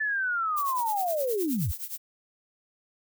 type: linear sweep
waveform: sine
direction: down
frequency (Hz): 1760 to 61.74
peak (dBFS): -25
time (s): 0-1.72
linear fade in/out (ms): 10
type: noise with tremolo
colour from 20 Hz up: violet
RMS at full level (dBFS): -33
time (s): 0.56-1.98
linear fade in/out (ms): 20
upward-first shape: triangle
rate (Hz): 9.6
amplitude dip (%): 90
effects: none